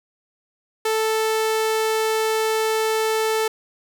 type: tone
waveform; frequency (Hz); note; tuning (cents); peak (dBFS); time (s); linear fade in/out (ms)
sawtooth; 440; A4; 0; -15; 0.85-3.48; 5
effects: none